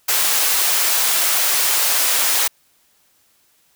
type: high-pass noise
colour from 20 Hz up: white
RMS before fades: -17 dBFS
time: 0.08-2.48 s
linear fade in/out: 10 ms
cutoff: 560 Hz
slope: 12 dB/octave
effects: white hiss -59 dBFS RMS until 3.75 s